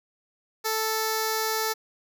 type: tone with notch filter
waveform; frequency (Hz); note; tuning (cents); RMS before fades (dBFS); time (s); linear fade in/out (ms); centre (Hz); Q
5% pulse; 440; A4; 0; -27; 0.64-1.74; 20; 2900; 0.8
effects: none